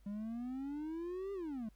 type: exponential two-way sweep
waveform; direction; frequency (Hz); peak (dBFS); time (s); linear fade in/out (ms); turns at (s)
triangle; up then down; 199 to 403.4 to 209.1; -37; 0.06-1.69; 5; 1.33
effects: added 50 Hz sine -61 dBFS peak until 1.75 s + pink hiss -75 dBFS RMS until 1.75 s